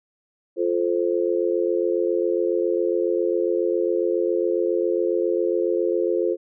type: chord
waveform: sine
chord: F major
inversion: none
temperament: just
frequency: 349.2 / 436.5 / 523.8 Hz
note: F4 / A4 / C5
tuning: 0 / -14 / +2 cents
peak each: -22 / -24 / -25 dBFS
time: 0.56-6.37 s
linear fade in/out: 50 ms
effects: none